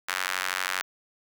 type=tone with high-pass filter; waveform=sawtooth; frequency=92.5 Hz; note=F#2; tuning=in tune; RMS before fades=-30 dBFS; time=0.08-0.82 s; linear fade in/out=10 ms; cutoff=1500 Hz; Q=1.6; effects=none